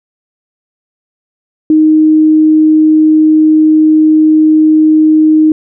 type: tone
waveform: sine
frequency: 311.1 Hz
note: D#4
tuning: in tune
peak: -3 dBFS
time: 1.7-5.52 s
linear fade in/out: 2 ms
effects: none

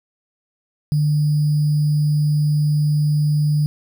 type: tone with sample-and-hold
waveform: sine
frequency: 150 Hz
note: D3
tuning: 37 cents sharp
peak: -14 dBFS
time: 0.92-3.66 s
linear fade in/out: 0 ms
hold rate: 4900 Hz
effects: none

